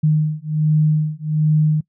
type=beating tone pair; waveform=sine; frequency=153.1 / 154.4 Hz; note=D#3 / D#3; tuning=-28 / -13 cents; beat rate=1.3 Hz; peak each=-17 dBFS; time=0.03-1.81 s; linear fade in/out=10 ms; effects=noise-tail reverb RT60 0.1 s tail -22 dB re dry